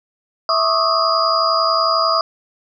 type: tone cluster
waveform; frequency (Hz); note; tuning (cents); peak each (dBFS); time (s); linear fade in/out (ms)
sine; 654 / 1104 / 1213 / 1284 / 4886; E5 / C#6 / D#6 / E6 / D#8; -14 / -7 / -44 / -46 / -32; -20; 0.49-2.21; 2
effects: none